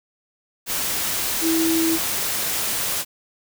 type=tone in noise; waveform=sine; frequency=326.6 Hz; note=E4; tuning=16 cents flat; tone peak=-18 dBFS; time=1.41-1.99 s; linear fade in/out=50 ms; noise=white; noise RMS=-24 dBFS; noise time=0.66-3.05 s; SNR=+3 dB; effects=none